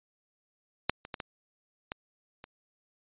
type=clicks; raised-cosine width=0.3 ms; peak=-8 / -26 / -19 / -19 / -18 / -28 dBFS; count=6; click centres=0.896 / 1.051 / 1.142 / 1.202 / 1.919 / 2.441 s; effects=resampled to 8000 Hz